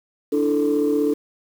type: chord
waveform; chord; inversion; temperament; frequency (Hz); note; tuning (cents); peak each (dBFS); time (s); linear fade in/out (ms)
sine; D suspended second; none; equal; 293.7 / 329.6 / 440; D4 / E4 / A4; 0 / 0 / 0; -19 / -25 / -19; 0.32-1.14; 10
effects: tanh soft clip ceiling -11 dBFS + 7-bit